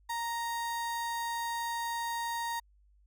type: tone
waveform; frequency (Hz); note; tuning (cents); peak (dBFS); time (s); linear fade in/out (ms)
35% pulse; 932.3; A#5; 0; -31; 0.09-2.6; 10
effects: added 50 Hz sine -61 dBFS peak until 3.06 s